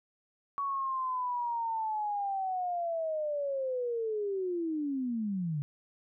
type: linear sweep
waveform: sine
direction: down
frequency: 1126 to 139.8 Hz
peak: -30 dBFS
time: 0.58-5.62 s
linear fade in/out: 0 ms
effects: none